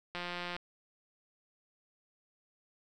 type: click train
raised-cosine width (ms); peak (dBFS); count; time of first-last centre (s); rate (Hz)
0.3; -23; 74; 0.15-0.565; 176
effects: none